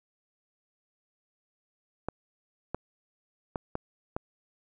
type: clicks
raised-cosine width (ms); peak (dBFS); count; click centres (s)
1; -17; 5; 2.086 / 2.746 / 3.558 / 3.754 / 4.165
effects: none